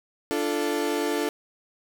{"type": "chord", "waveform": "35% pulse", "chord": "D minor", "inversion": "none", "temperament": "equal with one note detuned", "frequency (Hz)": [293.7, 344.4, 440], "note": ["D4", "F4", "A4"], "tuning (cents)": [0, -24, 0], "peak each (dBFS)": [-27, -28, -26], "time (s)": [0.31, 1.29], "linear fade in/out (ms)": 0, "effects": []}